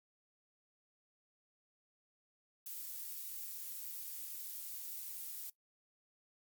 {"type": "noise", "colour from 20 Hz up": "violet", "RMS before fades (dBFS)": -45, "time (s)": [2.66, 5.5], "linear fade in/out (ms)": 5, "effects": ["noise-tail reverb RT60 0.1 s tail -19 dB re dry", "Opus 48 kbps"]}